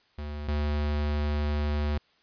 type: tone pair in turn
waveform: square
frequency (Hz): 74 / 74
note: D2 / D2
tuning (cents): +14 / +14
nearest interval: unison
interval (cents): 0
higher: neither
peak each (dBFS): -34 / -26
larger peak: second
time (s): 0.18-0.48 / 0.48-1.98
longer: second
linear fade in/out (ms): 5
effects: white hiss -65 dBFS RMS until 2.22 s + resampled to 11025 Hz